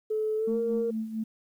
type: tone with pitch glide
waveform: sine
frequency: 432.7 to 463.8 Hz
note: A4 to A#4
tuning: -29 to -9 cents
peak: -25 dBFS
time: 0.1-0.91 s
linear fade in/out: 10 ms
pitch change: +120 cents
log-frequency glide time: 0.37-0.57 s
type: tone with tremolo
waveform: sine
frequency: 220.9 Hz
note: A3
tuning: 7 cents sharp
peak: -27 dBFS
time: 0.47-1.24 s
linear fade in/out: 10 ms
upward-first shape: sine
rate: 4.4 Hz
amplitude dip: 65%
effects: tanh soft clip ceiling -18 dBFS + 10-bit